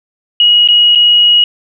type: tone with dropouts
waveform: sine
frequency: 2899 Hz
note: F#7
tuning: 36 cents flat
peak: -4 dBFS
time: 0.4-1.44 s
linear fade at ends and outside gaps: 2 ms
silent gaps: 0.676-0.686 / 0.951-0.956 s
effects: none